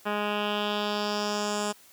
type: tone with low-pass filter sweep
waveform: 10% pulse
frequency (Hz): 207.7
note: G#3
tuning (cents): 0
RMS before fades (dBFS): -29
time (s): 0.05-1.73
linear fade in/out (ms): 20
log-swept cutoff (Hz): 2100 to 8200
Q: 2.6
effects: white hiss -55 dBFS RMS until 1.92 s + high-pass 80 Hz 12 dB/octave